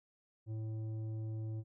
sine tone with tanh clipping, 110 Hz, A2, in tune, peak -39 dBFS, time 0.46-1.64 s, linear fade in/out 50 ms, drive 9 dB, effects none

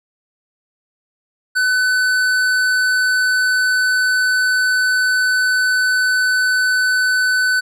sine tone with hard clipping, 1506 Hz, F#6, 30 cents sharp, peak -15 dBFS, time 1.55-7.61 s, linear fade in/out 20 ms, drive 12 dB, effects none

